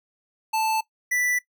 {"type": "tone pair in turn", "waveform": "square", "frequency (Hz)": [880, 1975.5], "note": ["A5", "B6"], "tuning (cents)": [0, 0], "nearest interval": "octave + major second", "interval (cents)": 1400, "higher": "second", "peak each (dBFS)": -22, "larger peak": "neither", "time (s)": [[0.53, 0.81], [1.11, 1.39]], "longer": "neither", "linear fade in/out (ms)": 10, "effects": ["noise-tail reverb RT60 0.1 s tail -18 dB re dry"]}